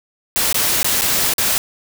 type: noise with dropouts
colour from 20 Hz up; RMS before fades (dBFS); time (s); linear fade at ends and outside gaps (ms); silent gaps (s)
white; -17; 0.36-1.58; 0; 0.527-0.544 / 0.83-0.845 / 1.011-1.019 / 1.337-1.382
effects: none